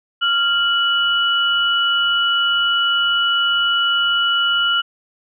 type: tone pair together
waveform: sine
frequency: 1392 / 2945 Hz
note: F6 / F#7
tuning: -6 / -9 cents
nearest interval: octave + minor second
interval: 1297 cents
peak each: -17 dBFS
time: 0.21-4.82 s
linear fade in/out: 20 ms
effects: none